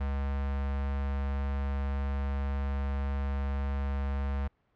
square tone with notch filter, 69.3 Hz, C#2, in tune, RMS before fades -31 dBFS, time 0-4.48 s, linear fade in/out 10 ms, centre 320 Hz, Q 1.2, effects pink hiss -72 dBFS RMS until 4.75 s + low-pass 2000 Hz 12 dB/octave

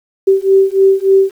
sine beating tone pair, 385.6 / 389 Hz, G4 / G4, -28 / -13 cents, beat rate 3.4 Hz, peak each -10 dBFS, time 0.27-1.31 s, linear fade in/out 10 ms, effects 7-bit

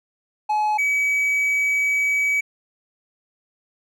triangle tone pair in turn, 849 / 2278 Hz, G#5 / C#7, +38 / +47 cents, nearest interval octave + perfect fourth, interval 1709 cents, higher second, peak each -16 dBFS, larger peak neither, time 0.49-0.78 / 0.78-2.41 s, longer second, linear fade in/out 10 ms, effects none

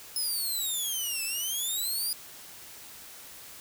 10% pulse exponential two-way sweep, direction down then up, 5210 to 2601 to 4937 Hz, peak -22 dBFS, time 0.16-2.13 s, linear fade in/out 2 ms, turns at 1.24 s, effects white hiss -47 dBFS RMS until 3.6 s

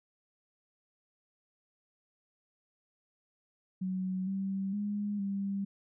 sine tone with pitch steps, 186.5 / 193.8 / 205.7 / 197.7 Hz, F#3 / G3 / G#3 / G3, +14 / -20 / -16 / +15 cents, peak -31 dBFS, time 3.81-5.65 s, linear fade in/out 10 ms, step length 460 ms, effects none

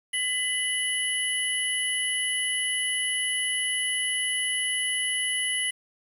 sine tone cluster, 2000 / 2966 / 10140 Hz, B6 / F#7 / D#9, +21 / +4 / +32 cents, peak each -29 dBFS, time 0.13-5.71 s, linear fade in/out 10 ms, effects 8-bit

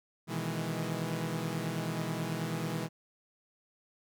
sawtooth chord, E major seventh, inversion second, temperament equal, 123.47 / 155.56 / 164.81 / 207.7 Hz, B2 / D#3 / E3 / G#3, 0 / 0 / 0 / 0 cents, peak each -36 / -35 / -32 / -36 dBFS, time 0.27-2.89 s, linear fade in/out 50 ms, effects none

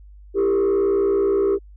sine tone with frequency modulation, 396.7 Hz, G4, 21 cents sharp, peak -13 dBFS, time 0.34-1.59 s, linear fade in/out 50 ms, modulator 60.7 Hz, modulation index 0.7, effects tanh soft clip ceiling -15 dBFS + added 50 Hz sine -41 dBFS peak until 1.76 s

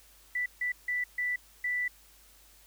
sine tone bursts at uneven times, 1975.5 Hz, B6, in tune, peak -28 dBFS, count 5, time 0.35-0.46 / 0.61-0.72 / 0.88-1.04 / 1.18-1.36 / 1.64-1.88 s, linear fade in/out 5 ms, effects added 50 Hz sine -62 dBFS peak until 2.66 s + white hiss -59 dBFS RMS until 2.66 s

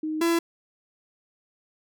sine / 45% pulse tone pair in turn, 311.1 / 336 Hz, D#4 / E4, 0 / +33 cents, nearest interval minor second, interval 133 cents, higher second, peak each -26 / -20 dBFS, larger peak second, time 0.03-0.21 / 0.21-0.39 s, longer neither, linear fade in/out 5 ms, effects none

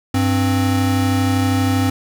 square tone pair together, 98.6 / 263.2 Hz, G2 / C4, +11 / +10 cents, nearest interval octave + perfect fourth, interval 1699 cents, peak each -18 dBFS, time 0.14-1.9 s, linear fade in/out 5 ms, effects none

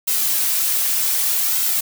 blue noise with flanger, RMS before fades -19 dBFS, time 0.07-1.81 s, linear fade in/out 10 ms, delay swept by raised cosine 1.7 to 4.7 ms, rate 0.65 Hz, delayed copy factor -0.5, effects none

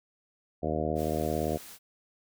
harmonic tone, 77.78 Hz, D#2, in tune, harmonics 1 / 2 / 3 / 4 / 5 / 6 / 7 / 8 / 9, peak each -36 / -36 / -36 / -36 / -36 / -36 / -36 / -36 / -36 dBFS, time 0.62-1.58 s, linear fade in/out 20 ms
white noise, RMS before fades -47 dBFS, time 0.95-1.79 s, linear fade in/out 50 ms
effects none

